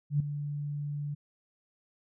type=tone with ADSR envelope; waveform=sine; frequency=145.7 Hz; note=D3; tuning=13 cents flat; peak=-21 dBFS; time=0.1-1.15 s; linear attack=100 ms; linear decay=4 ms; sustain=-11 dB; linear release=15 ms; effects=none